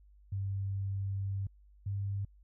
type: tone pair in turn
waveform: sine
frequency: 98 / 99.48 Hz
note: G2 / G2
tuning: 0 / +26 cents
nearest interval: unison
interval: 26 cents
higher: second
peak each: -32 / -32 dBFS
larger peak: neither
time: 0.32-1.47 / 1.86-2.25 s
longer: first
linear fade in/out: 5 ms
effects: added 50 Hz sine -57 dBFS peak until 2.43 s